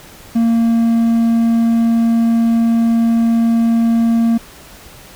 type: tone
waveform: triangle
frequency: 230 Hz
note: A#3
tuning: 23 cents flat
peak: -8 dBFS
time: 0.35-4.38 s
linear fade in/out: 10 ms
effects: pink hiss -39 dBFS RMS until 5.15 s